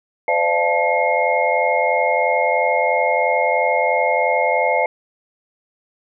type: tone cluster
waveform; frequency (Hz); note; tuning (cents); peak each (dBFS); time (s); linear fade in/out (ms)
sine; 512 / 595 / 686 / 873 / 2145; C5 / D5 / F5 / A5 / C7; -38 / +22 / -31 / -14 / +42; -21; 0.28-4.86; 2
effects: none